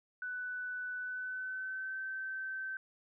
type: tone with pitch glide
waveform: sine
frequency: 1492 to 1544.6 Hz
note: F#6 to G6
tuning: +14 to -26 cents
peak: -37 dBFS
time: 0.22-2.77 s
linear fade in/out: 2 ms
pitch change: +60 cents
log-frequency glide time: 0.98-2 s
effects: none